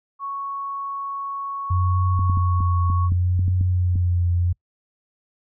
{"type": "tone", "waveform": "sine", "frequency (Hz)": 1108.7, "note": "C#6", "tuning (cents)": 0, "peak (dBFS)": -26, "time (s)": [0.19, 3.1], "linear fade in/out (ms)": 50}
{"type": "tone with vibrato", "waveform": "sine", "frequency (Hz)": 89.4, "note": "F2", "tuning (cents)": 41, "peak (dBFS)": -17, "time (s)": [1.7, 4.53], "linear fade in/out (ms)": 10, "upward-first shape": "triangle", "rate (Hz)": 0.67, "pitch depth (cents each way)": 43}
{"type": "clicks", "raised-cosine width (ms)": 5, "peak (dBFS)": -16, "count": 10, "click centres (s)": [2.193, 2.298, 2.373, 2.606, 2.9, 3.121, 3.393, 3.481, 3.611, 3.957]}
{"effects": ["noise-tail reverb RT60 0.1 s tail -26 dB re dry"]}